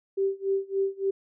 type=tone with tremolo; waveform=sine; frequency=390.1 Hz; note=G4; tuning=8 cents flat; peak=-21 dBFS; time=0.17-1.11 s; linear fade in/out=10 ms; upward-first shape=sine; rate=3.5 Hz; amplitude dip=95%; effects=none